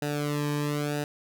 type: tone with flanger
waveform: sawtooth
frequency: 146.83 Hz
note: D3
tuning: in tune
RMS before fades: -29 dBFS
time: 0.02-1.04 s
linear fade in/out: 2 ms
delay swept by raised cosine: 0.91 to 1.45 ms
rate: 1 Hz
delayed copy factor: -0.95
effects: none